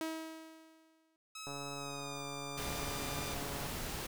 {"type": "tone with exponential decay", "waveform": "sawtooth", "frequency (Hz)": 320.6, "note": "E4", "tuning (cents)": -48, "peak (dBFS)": -31, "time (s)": [0.01, 1.16], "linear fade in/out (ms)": 1, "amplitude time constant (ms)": 250}
{"type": "tone with pitch glide", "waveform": "10% pulse", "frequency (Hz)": [1287, 1193.9], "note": ["E6", "D6"], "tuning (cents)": [-42, 28], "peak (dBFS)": -36, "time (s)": [1.35, 3.34], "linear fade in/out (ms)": 5, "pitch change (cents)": -130, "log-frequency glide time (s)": [1.74, 2.26]}
{"type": "click train", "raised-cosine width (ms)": 1, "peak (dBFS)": -32, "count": 311, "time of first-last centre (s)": [1.47, 3.669], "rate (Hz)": 141}
{"type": "noise", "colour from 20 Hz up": "pink", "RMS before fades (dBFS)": -41, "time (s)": [2.57, 4.07], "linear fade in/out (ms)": 10}
{"effects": []}